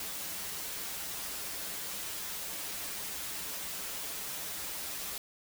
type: noise with comb filter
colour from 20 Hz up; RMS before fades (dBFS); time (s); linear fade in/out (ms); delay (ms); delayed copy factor
white; -39; 0-5.18; 2; 8.2; -0.7
effects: none